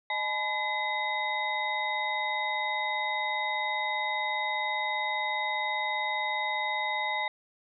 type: tone cluster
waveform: sine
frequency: 615 / 852 / 996 / 2035 / 3740 Hz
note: D#5 / G#5 / B5 / C7 / A#7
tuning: -20 / +44 / +14 / -49 / +5 cents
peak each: -40 / -32 / -39 / -31 / -37 dBFS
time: 0.1-7.28 s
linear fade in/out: 2 ms
effects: none